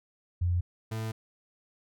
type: tone pair in turn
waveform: sine / 40% pulse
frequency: 88 / 110.87 Hz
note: F2 / A2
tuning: +14 / +14 cents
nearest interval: major third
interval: 400 cents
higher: second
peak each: -24 / -31 dBFS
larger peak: first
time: 0.41-0.61 / 0.91-1.12 s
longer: second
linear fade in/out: 10 ms
effects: none